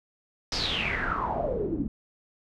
pink noise with low-pass filter sweep, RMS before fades -29 dBFS, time 0.52-1.88 s, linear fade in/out 2 ms, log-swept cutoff 5300 to 230 Hz, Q 8.6, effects none

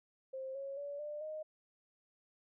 sine tone with pitch steps, 528 / 549.5 / 571.8 / 595.1 / 619.3 Hz, C5 / C#5 / D5 / D5 / D#5, +16 / -15 / -46 / +23 / -8 cents, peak -40 dBFS, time 0.33-1.43 s, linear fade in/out 10 ms, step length 220 ms, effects none

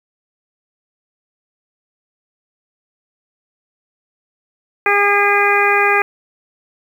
harmonic tone, 406.1 Hz, G#4, 39 cents flat, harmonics 1 / 2 / 3 / 4 / 5 / 6, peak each -18 / -18 / -18 / -18 / -18 / -18 dBFS, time 4.86-6.02 s, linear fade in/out 2 ms, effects 7-bit

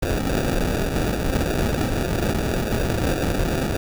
pink noise with sample-and-hold, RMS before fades -22 dBFS, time 0.02-3.77 s, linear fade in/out 5 ms, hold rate 1050 Hz, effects none

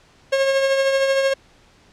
45% pulse tone with tremolo, 542 Hz, C#5, 39 cents flat, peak -14 dBFS, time 0.32-1.34 s, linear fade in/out 10 ms, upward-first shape triangle, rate 13 Hz, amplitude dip 45%, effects pink hiss -53 dBFS RMS until 1.92 s + low-pass 6000 Hz 12 dB/octave

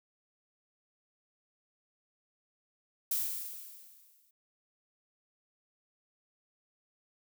violet noise with exponential decay, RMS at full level -30 dBFS, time 3.11-4.31 s, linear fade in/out 5 ms, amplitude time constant 260 ms, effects none

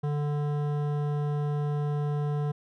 sine tone with hard clipping, 146.83 Hz, D3, in tune, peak -28 dBFS, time 0.03-2.52 s, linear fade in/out 10 ms, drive 14 dB, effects none

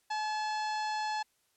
harmonic tone with a mistuned harmonic, 856 Hz, A5, 48 cents flat, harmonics 1 / 2 / 3 / 4 / 5 / 6 / 7 / 8 / 9, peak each -32 / -40 / -46 / -50 / -44 / -50 / -55 / -56 / -58 dBFS, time 0.1-1.23 s, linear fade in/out 10 ms, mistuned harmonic 3, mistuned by +46 cents, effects white hiss -73 dBFS RMS until 1.56 s + low-pass 12000 Hz 12 dB/octave

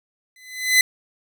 sawtooth tone with exponential growth, 2020 Hz, B6, 39 cents sharp, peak -6 dBFS, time 0.36-0.81 s, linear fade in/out 2 ms, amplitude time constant 96 ms, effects none

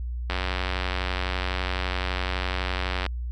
click train, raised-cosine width 0.3 ms, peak -11 dBFS, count 255, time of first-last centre 0.3-3.064 s, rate 91.9 Hz, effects added 60 Hz sine -28 dBFS peak until 3.31 s

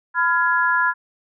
sine chord, F diminished, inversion second, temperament just, 1005.8 / 1396.9 / 1676.3 Hz, Cb6 / F6 / Ab6, +31 / 0 / +16 cents, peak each -20 dBFS, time 0.14-0.94 s, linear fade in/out 50 ms, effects none

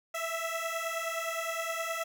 15% pulse beating tone pair, 655 / 664.6 Hz, E5 / E5, -11 / +14 cents, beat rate 9.6 Hz, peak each -29 dBFS, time 0.14-2.04 s, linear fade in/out 10 ms, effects none

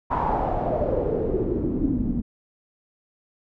pink noise with low-pass filter sweep, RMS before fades -24 dBFS, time 0.1-2.22 s, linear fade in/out 20 ms, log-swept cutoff 1000 to 220 Hz, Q 5.3, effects none

